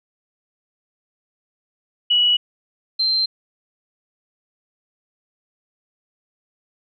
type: tone pair in turn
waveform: sine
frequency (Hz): 2932 / 4132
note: F#7 / C8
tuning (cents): -16 / -22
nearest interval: tritone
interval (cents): 594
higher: second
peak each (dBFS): -13 / -16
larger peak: first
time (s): 2.1-2.37 / 2.99-3.26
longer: neither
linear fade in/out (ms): 10
effects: none